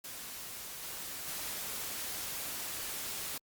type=noise with level steps; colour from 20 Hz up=white; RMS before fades=-44 / -42 / -39 dBFS; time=0.04-3.38 s; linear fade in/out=5 ms; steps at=0.82 / 1.27 s; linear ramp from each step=10 ms; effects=Opus 48 kbps